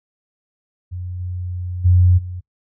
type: tone with level steps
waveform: sine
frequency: 89.9 Hz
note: F#2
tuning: 49 cents flat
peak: -25 / -23 / -9 / -26 dBFS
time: 0.91-2.41 s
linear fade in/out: 20 ms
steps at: 1.19 / 1.84 / 2.17 s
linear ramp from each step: 20 ms
effects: noise-tail reverb RT60 0.1 s tail -23 dB re dry